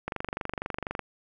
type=click train; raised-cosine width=0.5 ms; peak=-16 dBFS; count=23; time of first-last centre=0.08-0.993 s; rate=24.1 Hz; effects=none